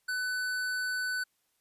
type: tone with tanh clipping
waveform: sine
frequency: 1500 Hz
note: F#6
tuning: 23 cents sharp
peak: -32 dBFS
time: 0.08-1.24 s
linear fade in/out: 10 ms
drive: 18 dB
effects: white hiss -75 dBFS RMS until 1.6 s + resampled to 32000 Hz